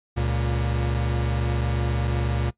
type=tone pair together; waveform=45% pulse; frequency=70.2 / 118 Hz; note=C#2 / A#2; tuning=+22 / +22 cents; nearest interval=major sixth; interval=900 cents; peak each=-25 dBFS; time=0.16-2.51 s; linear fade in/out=20 ms; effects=noise-tail reverb RT60 0.1 s tail -19 dB re dry + resampled to 8000 Hz